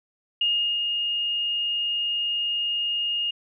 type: tone with ADSR envelope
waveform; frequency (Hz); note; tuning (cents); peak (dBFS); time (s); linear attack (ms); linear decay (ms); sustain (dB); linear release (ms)
sine; 2845; F7; +31; -19; 0.41-3.31; 4; 370; -4; 8
effects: none